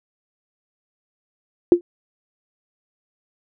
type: tone with exponential decay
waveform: sine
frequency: 348.3 Hz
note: F4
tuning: 5 cents flat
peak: -3 dBFS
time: 1.72-1.81 s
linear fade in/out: 1 ms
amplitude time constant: 19 ms
effects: none